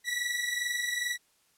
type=tone pair together; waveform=sawtooth; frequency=1929 / 1951.4 Hz; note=B6 / B6; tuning=-41 / -21 cents; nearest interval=unison; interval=20 cents; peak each=-30 / -28 dBFS; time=0.04-1.18 s; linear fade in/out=50 ms; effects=white hiss -68 dBFS RMS until 1.57 s + low-pass 12000 Hz 12 dB/octave